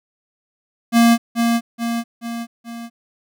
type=tone with echo; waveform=square; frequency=233.1 Hz; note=A#3; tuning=in tune; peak=-10 dBFS; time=0.92-1.18 s; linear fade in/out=50 ms; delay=430 ms; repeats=4; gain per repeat=-5 dB; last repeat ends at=2.9 s; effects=none